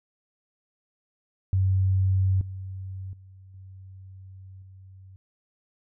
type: tone with level steps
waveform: sine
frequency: 94.9 Hz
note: F#2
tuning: 44 cents sharp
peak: -19 / -33 / -46 / -42 / -45 dBFS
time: 1.53-5.16 s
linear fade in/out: 0 ms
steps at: 2.41 / 3.13 / 3.54 / 4.62 s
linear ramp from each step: 2 ms
effects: none